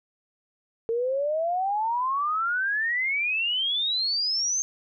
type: exponential sweep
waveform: sine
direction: up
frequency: 450.1 to 6400 Hz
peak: -23 dBFS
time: 0.89-4.62 s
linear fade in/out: 0 ms
effects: none